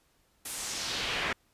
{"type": "noise with band-pass filter sweep", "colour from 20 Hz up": "brown", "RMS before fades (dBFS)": -34, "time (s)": [0.45, 1.33], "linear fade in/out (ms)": 5, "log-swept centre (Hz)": [11000, 2000], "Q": 1.5, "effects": ["pink hiss -69 dBFS RMS until 1.53 s", "resampled to 32000 Hz"]}